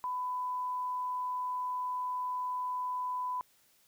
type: tone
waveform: sine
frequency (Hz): 1000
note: B5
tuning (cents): +21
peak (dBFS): -32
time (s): 0.04-3.41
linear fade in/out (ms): 0
effects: white hiss -67 dBFS RMS until 3.87 s